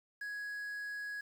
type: tone with quantisation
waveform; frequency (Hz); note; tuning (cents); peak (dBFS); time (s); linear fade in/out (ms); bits
triangle; 1667; G#6; +6; -37; 0.21-1.21; 5; 10
effects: none